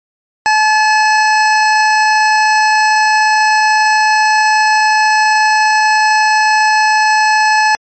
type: tone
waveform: 25% pulse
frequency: 860 Hz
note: A5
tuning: 40 cents flat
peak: -4 dBFS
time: 0.46-7.75 s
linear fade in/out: 0 ms
effects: low-pass 11000 Hz 12 dB/octave + MP3 32 kbps